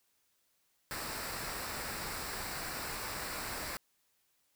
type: noise with comb filter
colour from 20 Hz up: pink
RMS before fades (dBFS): -40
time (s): 0.91-3.77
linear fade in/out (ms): 0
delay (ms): 0.31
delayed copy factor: -0.55
effects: white hiss -75 dBFS RMS until 4.55 s